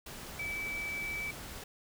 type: tone in noise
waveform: sine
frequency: 2306 Hz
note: D7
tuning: 32 cents flat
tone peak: -35 dBFS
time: 0.39-1.31 s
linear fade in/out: 5 ms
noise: pink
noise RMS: -45 dBFS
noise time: 0.06-1.64 s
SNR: +7 dB
effects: none

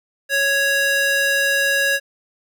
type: tone with high-pass filter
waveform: square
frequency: 554.4 Hz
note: C#5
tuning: in tune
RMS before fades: -18 dBFS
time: 0.29-2 s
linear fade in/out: 50 ms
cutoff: 1200 Hz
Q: 2.8
effects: none

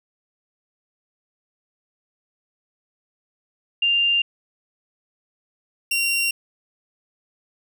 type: tone pair in turn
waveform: sine / sawtooth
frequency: 2794 / 2756 Hz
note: F7 / F7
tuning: 0 / -24 cents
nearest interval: unison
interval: 24 cents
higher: first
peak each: -16 dBFS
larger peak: neither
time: 3.82-4.22 / 5.91-6.31 s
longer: neither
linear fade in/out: 5 ms
effects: none

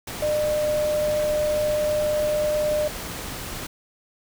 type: tone in noise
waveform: sine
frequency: 603 Hz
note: D5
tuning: 46 cents sharp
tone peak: -20 dBFS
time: 0.22-2.88 s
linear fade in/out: 5 ms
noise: pink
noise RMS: -33 dBFS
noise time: 0.07-3.67 s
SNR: +10 dB
effects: none

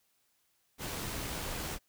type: noise with amplitude modulation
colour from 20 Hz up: pink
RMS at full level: -37 dBFS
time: 0.78-1.79 s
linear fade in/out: 50 ms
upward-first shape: sine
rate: 80.6 Hz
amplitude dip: 25%
effects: white hiss -74 dBFS RMS until 1.88 s

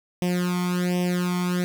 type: tone with flanger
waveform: sawtooth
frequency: 178.7 Hz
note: F3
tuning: 40 cents sharp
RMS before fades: -24 dBFS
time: 0.22-1.64 s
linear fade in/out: 0 ms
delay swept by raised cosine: 0.35 to 0.91 ms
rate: 1.3 Hz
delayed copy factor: +1
effects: none

